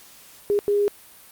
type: tone bursts at uneven times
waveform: sine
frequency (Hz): 408.9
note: G#4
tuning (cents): -27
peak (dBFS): -17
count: 2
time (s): 0.5-0.59 / 0.68-0.88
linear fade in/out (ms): 0
effects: white hiss -48 dBFS RMS until 1.31 s + Opus 48 kbps